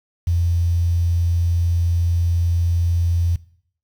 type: tone with quantisation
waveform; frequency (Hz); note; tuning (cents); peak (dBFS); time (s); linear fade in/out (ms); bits
sine; 85.6; F2; -34; -15; 0.27-3.36; 5; 7
effects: noise-tail reverb RT60 0.6 s tail -20 dB re dry